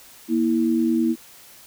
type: tone pair together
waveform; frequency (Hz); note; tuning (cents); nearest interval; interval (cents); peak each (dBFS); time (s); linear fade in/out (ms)
sine; 236.4 / 326; A#3 / E4; +24 / -19; tritone; 557; -20; 0.28-1.16; 50
effects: white hiss -47 dBFS RMS until 1.66 s